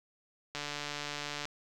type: click train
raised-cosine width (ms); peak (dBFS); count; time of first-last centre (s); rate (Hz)
0.2; -20; 133; 0.55-1.454; 146
effects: none

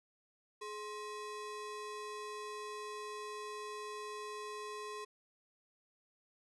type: ring-modulated tone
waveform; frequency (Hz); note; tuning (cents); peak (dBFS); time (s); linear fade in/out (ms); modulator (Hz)
square; 738; F#5; -5; -40; 0.61-5.05; 10; 316
effects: resampled to 24000 Hz

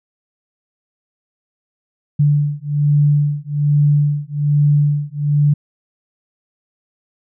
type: beating tone pair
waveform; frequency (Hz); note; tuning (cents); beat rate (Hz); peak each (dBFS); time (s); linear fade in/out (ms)
sine; 145.7 / 146.9; D3 / D3; -13 / +1; 1.2; -15; 2.19-5.54; 10
effects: none

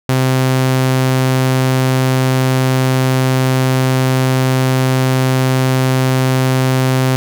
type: tone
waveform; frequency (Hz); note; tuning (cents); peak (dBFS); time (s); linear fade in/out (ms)
sawtooth; 130.2; C3; -8; -7; 0.09-7.16; 0
effects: none

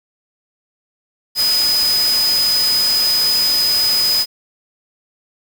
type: tone in noise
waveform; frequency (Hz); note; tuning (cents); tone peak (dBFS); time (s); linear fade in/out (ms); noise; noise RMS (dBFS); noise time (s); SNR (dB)
sine; 5000; D#8; +8; -13; 1.35-4.26; 50; white; -23; 1.35-4.26; +7
effects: none

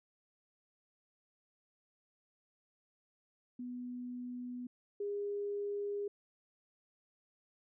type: tone pair in turn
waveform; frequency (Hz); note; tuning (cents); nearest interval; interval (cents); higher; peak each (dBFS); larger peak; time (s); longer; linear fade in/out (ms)
sine; 246.9 / 407.2; B3 / G#4; 0 / -34; major sixth; 866; second; -40 / -35; second; 3.59-4.67 / 5-6.08; neither; 5
effects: none

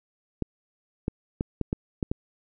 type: clicks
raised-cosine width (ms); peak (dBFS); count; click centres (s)
3; -13; 7; 0.423 / 1.081 / 1.409 / 1.613 / 1.729 / 2.028 / 2.115
effects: none

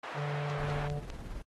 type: band-pass noise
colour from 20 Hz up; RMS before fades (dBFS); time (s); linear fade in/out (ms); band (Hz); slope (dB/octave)
pink; -42; 0.03-0.88; 5; 630 to 1900; 12
type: harmonic tone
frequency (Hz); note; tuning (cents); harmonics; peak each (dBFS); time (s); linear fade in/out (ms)
146; D3; -10; 1 / 3 / 4 / 5; -33 / -43 / -45 / -47; 0.14-1.02; 50
type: click train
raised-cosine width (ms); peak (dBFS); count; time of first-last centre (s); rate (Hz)
0.2; -25; 4; 0.5-1.101; 4.99
type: noise with tremolo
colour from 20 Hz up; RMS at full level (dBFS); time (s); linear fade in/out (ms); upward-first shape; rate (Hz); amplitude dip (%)
brown; -40; 0.58-1.42; 5; sine; 18; 35
effects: AAC 32 kbps

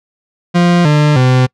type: tone with pitch steps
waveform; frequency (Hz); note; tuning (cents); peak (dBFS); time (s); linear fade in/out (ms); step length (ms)
40% pulse; 174.61 / 149.4 / 127.82; F3 / D3 / C3; 0 / +30 / -40; -6; 0.54-1.47; 20; 310
effects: noise-tail reverb RT60 0.1 s tail -26 dB re dry + low-pass 5000 Hz 12 dB/octave

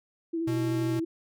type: tone with vibrato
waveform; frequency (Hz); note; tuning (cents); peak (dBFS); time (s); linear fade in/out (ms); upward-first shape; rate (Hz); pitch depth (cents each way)
sine; 329.6; E4; 0; -27; 0.33-1.05; 10; sine; 13; 32
type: tone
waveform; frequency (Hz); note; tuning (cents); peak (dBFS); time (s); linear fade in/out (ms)
square; 123.47; B2; 0; -30; 0.47-1; 10
effects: none

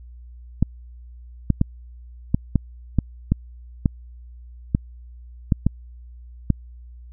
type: clicks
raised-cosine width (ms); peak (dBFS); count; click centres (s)
5; -4; 12; 0.626 / 1.503 / 1.614 / 2.345 / 2.557 / 2.987 / 3.32 / 3.858 / 4.749 / 5.522 / 5.666 / 6.503
effects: added 60 Hz sine -39 dBFS peak until 7.12 s

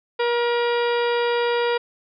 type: harmonic tone with a mistuned harmonic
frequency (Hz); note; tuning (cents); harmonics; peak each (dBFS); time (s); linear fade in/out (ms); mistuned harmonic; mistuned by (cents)
476.9; A#4; +39; 1 / 2 / 3 / 4 / 5 / 6 / 7 / 8 / 10; -20 / -26 / -30 / -32 / -34 / -36 / -37 / -38 / -40; 0.19-1.78; 10; 3; -19
effects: none

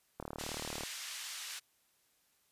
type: click train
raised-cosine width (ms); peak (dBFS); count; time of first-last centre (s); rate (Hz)
1; -27; 25; 0.2-0.835; 37.8
type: band-pass noise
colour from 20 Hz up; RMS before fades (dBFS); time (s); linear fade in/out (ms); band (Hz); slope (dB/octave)
white; -44; 0.38-1.6; 20; 1500 to 6900; 12
effects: white hiss -73 dBFS RMS until 2.51 s + resampled to 32000 Hz

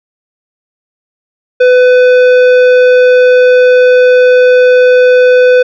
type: tone with tanh clipping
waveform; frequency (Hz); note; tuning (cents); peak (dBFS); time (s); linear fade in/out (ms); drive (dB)
triangle; 501; B4; +25; -4; 1.6-5.63; 10; 16
effects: none

